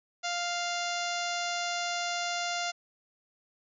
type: harmonic tone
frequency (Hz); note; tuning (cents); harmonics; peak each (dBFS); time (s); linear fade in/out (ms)
698.5; F5; 0; 1 / 2 / 3 / 4 / 5 / 6 / 7 / 8 / 9 / 10; -34 / -37 / -39 / -40 / -41 / -42 / -42 / -43 / -44 / -44; 0.23-2.72; 20
effects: none